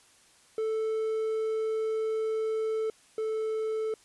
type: tone pair in turn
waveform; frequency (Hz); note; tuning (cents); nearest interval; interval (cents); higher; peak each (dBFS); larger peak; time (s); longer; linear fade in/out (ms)
triangle; 440 / 438.4; A4 / A4; 0 / -6; unison; 6; first; -25 / -26; first; 0.58-2.9 / 3.18-3.94; first; 2
effects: white hiss -60 dBFS RMS until 4.04 s + resampled to 24000 Hz